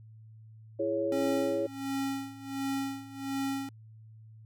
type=chord; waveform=sine; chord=C# minor; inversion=first; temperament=just; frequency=332.6 / 415.8 / 554.4 Hz; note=E4 / G#4 / C#5; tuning=+16 / +2 / 0 cents; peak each=-33 / -34 / -30 dBFS; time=0.79-1.67 s; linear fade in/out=10 ms
type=tone with tremolo; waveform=square; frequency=272.4 Hz; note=C#4; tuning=30 cents flat; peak=-30 dBFS; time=1.12-3.69 s; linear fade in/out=2 ms; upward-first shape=sine; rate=1.4 Hz; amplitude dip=85%
effects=added 110 Hz sine -49 dBFS peak until 4.45 s